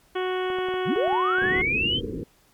harmonic tone, 369.3 Hz, F#4, 3 cents flat, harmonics 1 / 2 / 3 / 4 / 5 / 6 / 7 / 8 / 9, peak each -25 / -33 / -34 / -36 / -39 / -41 / -45 / -41 / -42 dBFS, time 0.15-1.62 s, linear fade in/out 10 ms
clicks, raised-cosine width 1 ms, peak -24 dBFS, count 9, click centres 0.502 / 0.586 / 0.686 / 0.74 / 0.961 / 1.078 / 1.128 / 1.385 / 1.437 s
sine linear sweep, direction up, 95.7 to 3186 Hz, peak -21 dBFS, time 0.85-2.01 s, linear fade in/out 50 ms
white low-pass noise, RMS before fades -31 dBFS, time 1.41-2.24 s, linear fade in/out 10 ms, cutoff 480 Hz, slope 96 dB/octave
effects pink hiss -60 dBFS RMS until 2.53 s + MP3 96 kbps

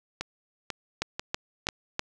two click trains, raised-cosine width 0.2 ms, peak -14 / -10 dBFS, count 4 / 4, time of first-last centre 0.21-1.688 / 1.02-1.994 s, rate 2.03 / 3.08 Hz, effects none

